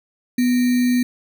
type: tone with sample-and-hold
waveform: sine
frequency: 246.9 Hz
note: B3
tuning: in tune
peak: -14 dBFS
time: 0.38-1.03 s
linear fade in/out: 5 ms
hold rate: 2100 Hz
effects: none